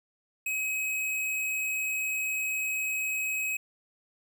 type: tone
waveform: square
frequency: 2544 Hz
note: D#7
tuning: 38 cents sharp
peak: -29 dBFS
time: 0.46-3.57 s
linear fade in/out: 5 ms
effects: none